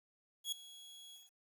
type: tone with ADSR envelope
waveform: sawtooth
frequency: 3334 Hz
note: G#7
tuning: 6 cents sharp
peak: -31 dBFS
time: 0.44-1.32 s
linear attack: 82 ms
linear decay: 4 ms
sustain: -19 dB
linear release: 180 ms
effects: 11-bit